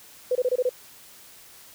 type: tone bursts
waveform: sine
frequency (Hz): 502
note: B4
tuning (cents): +28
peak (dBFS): -19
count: 6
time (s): 0.31-0.693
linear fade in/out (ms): 5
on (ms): 43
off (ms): 25
effects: white hiss -49 dBFS RMS until 1.74 s